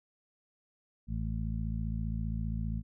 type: harmonic tone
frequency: 55.1 Hz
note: A1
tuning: 3 cents sharp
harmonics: 1 / 2 / 3 / 4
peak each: -34 / -37 / -39 / -40 dBFS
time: 1.07-2.83 s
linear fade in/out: 50 ms
effects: none